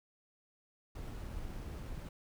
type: noise with sample-and-hold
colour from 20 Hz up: brown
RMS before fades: -43 dBFS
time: 0.95-2.09 s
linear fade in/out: 5 ms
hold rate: 11025 Hz
effects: none